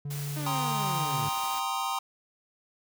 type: tone with pitch glide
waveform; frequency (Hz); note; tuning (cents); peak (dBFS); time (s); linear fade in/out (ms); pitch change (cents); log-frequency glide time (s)
triangle; 143.9 to 144.9; D3 to D3; -35 to -23; -30; 0.05-1.29; 5; +12; 0.58-0.63
type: noise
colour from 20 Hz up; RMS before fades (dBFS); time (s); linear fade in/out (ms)
white; -41; 0.1-1.6; 10
type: linear sweep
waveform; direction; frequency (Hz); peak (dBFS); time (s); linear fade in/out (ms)
sawtooth; down; 310 to 98.3; -32; 0.36-1.29; 10
type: chord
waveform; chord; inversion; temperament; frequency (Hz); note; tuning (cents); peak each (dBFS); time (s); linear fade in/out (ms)
square; C minor seventh; second; equal; 784 / 932.3 / 1046.5 / 1244.5; G5 / Bb5 / C6 / Eb6; 0 / 0 / 0 / 0; -35; 0.46-1.99; 5
effects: none